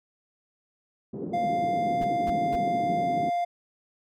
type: band-pass noise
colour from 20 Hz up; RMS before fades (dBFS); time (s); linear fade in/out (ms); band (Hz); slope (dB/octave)
white; -33; 1.13-3.3; 10; 140 to 370; 24
type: tone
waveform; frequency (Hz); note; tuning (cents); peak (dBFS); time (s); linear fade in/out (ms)
triangle; 698.5; F5; 0; -22; 1.33-3.45; 10
type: noise bursts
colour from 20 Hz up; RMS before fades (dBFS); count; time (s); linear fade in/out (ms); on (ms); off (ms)
brown; -35; 3; 2.01-2.558; 5; 36; 220
effects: none